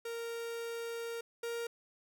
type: tone pair in turn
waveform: 45% pulse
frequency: 464.2 / 467.4 Hz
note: A#4 / A#4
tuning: -7 / +5 cents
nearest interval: unison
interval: 12 cents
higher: second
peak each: -38 / -36 dBFS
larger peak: second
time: 0.05-1.21 / 1.43-1.67 s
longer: first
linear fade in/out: 5 ms
effects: none